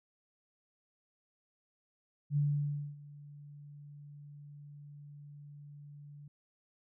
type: tone with ADSR envelope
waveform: sine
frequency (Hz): 145.3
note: D3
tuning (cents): -18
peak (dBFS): -26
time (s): 2.3-6.28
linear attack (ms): 67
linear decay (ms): 590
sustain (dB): -22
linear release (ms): 4
effects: none